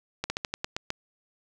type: slowing click train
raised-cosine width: 0.2 ms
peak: -12 dBFS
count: 8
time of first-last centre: 0.24-0.904 s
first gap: 60 ms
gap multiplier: 1.15
effects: none